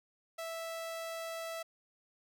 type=tone; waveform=sawtooth; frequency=658 Hz; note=E5; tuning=3 cents flat; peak=-35 dBFS; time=0.38-1.63 s; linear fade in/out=10 ms; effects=none